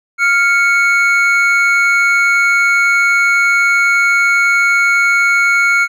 triangle tone pair together, 1396.9 / 2215 Hz, F6 / C#7, 0 / -2 cents, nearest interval minor sixth, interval 798 cents, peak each -10 dBFS, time 0.18-5.88 s, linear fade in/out 50 ms, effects none

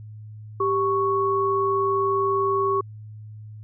sine tone pair together, 392.3 / 1108.7 Hz, G4 / C#6, +1 / 0 cents, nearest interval octave + tritone, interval 1799 cents, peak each -22 dBFS, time 0.6-2.81 s, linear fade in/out 5 ms, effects added 107 Hz sine -37 dBFS peak until 3.63 s

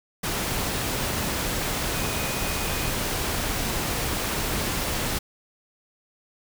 sine tone in noise, 2489 Hz, D#7, in tune, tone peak -37 dBFS, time 1.95-2.91 s, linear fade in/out 10 ms, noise pink, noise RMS -27 dBFS, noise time 0.23-5.19 s, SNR -13 dB, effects none

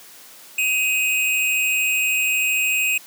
square tone pair together, 2524 / 2783 Hz, D#7 / F7, +24 / -7 cents, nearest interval major second, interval 169 cents, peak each -19 / -27 dBFS, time 0.58-2.98 s, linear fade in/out 5 ms, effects white hiss -44 dBFS RMS until 3.06 s + high-pass 200 Hz 12 dB/octave

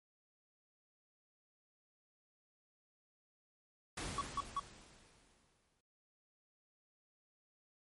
pink noise with exponential decay, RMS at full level -41 dBFS, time 3.97-5.81 s, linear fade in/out 5 ms, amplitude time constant 400 ms
triangle tone bursts, 1124 Hz, C#6, 24 cents sharp, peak -32 dBFS, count 3, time 4.18-4.596 s, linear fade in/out 2 ms, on 32 ms, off 160 ms
effects MP3 48 kbps

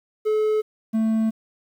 triangle tone pair in turn, 430 / 221.6 Hz, A4 / A3, -40 / +13 cents, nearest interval major seventh, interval 1147 cents, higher first, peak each -16 dBFS, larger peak neither, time 0.25-0.62 / 0.93-1.31 s, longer second, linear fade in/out 20 ms, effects 9-bit

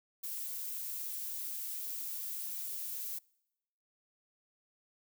violet noise, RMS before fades -40 dBFS, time 0.23-3.19 s, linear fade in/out 10 ms, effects noise-tail reverb RT60 0.9 s tail -26 dB re dry

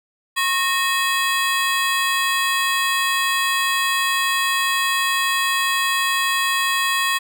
25% pulse ring-modulated tone, 1469 Hz, F#6, 13 cents flat, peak -11 dBFS, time 0.36-7.19 s, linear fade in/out 20 ms, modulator 384 Hz, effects none

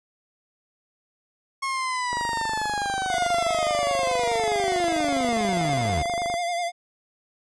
30% pulse linear sweep, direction down, 1090 to 69.3 Hz, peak -22 dBFS, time 1.62-6.03 s, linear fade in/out 10 ms
click train, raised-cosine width 1 ms, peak -19 dBFS, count 105, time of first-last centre 2.13-6.341 s, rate 24.7 Hz
square tone with vibrato, 696 Hz, F5, 6 cents flat, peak -25 dBFS, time 3.08-6.72 s, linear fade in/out 50 ms, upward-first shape sine, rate 10 Hz, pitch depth 44 cents each way
effects resampled to 22050 Hz

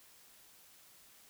silence, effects white hiss -61 dBFS RMS until 1.29 s

